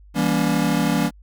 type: chord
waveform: square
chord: E diminished seventh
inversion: none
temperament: just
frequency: 164.81 / 197.78 / 237.3 / 284.8 Hz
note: E3 / G3 / Bb3 / Db4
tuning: 0 / +16 / +31 / +47 cents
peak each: -24 dBFS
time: 0.14-1.11 s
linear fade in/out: 50 ms
effects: added 50 Hz sine -44 dBFS peak until 1.22 s